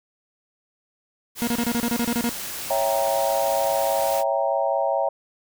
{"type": "noise", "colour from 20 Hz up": "white", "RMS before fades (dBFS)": -32, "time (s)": [1.35, 4.24], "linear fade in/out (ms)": 50}
{"type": "tone bursts", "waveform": "40% pulse", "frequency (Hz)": 236.5, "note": "A#3", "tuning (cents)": 25, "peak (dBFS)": -20, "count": 11, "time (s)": [1.42, 2.292], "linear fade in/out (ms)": 0, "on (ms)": 52, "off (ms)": 30}
{"type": "chord", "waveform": "sine", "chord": "C# diminished seventh", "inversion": "none", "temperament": "equal", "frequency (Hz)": [554.4, 659.3, 784, 932.3], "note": ["C#5", "E5", "G5", "Bb5"], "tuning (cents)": [0, 0, 0, 0], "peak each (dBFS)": [-24, -24, -26, -28], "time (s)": [2.7, 5.09], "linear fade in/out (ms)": 5}
{"effects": []}